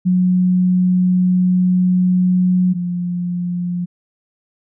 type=tone pair in turn; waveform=sine; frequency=182.1 / 176.61 Hz; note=F#3 / F3; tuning=-27 / +20 cents; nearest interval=minor second; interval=53 cents; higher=first; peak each=-11 / -18 dBFS; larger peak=first; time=0.05-2.74 / 2.74-3.86 s; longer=first; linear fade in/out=20 ms; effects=none